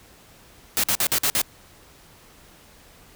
white noise bursts, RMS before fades -21 dBFS, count 6, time 0.77-1.416 s, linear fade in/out 0 ms, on 66 ms, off 50 ms, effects pink hiss -51 dBFS RMS until 3.15 s

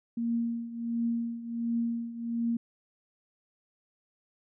sine tone with tremolo, 233.1 Hz, A#3, in tune, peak -25 dBFS, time 0.17-2.57 s, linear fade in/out 5 ms, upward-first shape triangle, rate 1.4 Hz, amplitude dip 80%, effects none

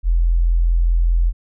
sine tone, 42.45 Hz, F1, 48 cents flat, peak -12 dBFS, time 0.03-1.33 s, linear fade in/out 50 ms, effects none

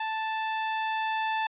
sawtooth tone with level ramp, 880 Hz, A5, in tune, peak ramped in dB -25 to -22 dBFS, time 0-1.47 s, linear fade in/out 5 ms, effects resampled to 8000 Hz

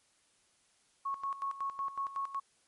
sine tone with tremolo, 1101 Hz, C#6, 12 cents flat, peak -32 dBFS, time 1.05-2.4 s, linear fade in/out 10 ms, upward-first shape square, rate 5.4 Hz, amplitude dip 75%, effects white hiss -70 dBFS RMS until 2.67 s + MP3 48 kbps

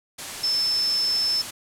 sine tone in noise, 5274 Hz, E8, in tune, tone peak -20 dBFS, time 0.43-1.42 s, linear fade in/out 10 ms, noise white, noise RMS -33 dBFS, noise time 0.18-1.51 s, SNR +10 dB, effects low-pass 10000 Hz 12 dB/octave

